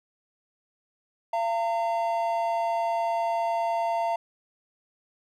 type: tone pair together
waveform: triangle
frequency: 683 / 912.8 Hz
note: F5 / A#5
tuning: -39 / -37 cents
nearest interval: perfect fourth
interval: 502 cents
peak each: -24 / -26 dBFS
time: 1.33-4.16 s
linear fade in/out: 5 ms
effects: none